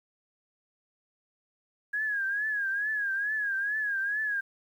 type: tone with vibrato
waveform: sine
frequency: 1652 Hz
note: G#6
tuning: 10 cents flat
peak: -27 dBFS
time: 1.93-4.41 s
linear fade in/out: 10 ms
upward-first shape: triangle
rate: 2.3 Hz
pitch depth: 110 cents each way
effects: 10-bit